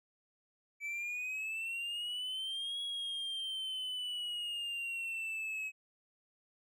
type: exponential two-way sweep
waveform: triangle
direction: up then down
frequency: 2300 to 3332 to 2551 Hz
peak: -35 dBFS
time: 0.8-5.72 s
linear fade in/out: 50 ms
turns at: 2.81 s
effects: none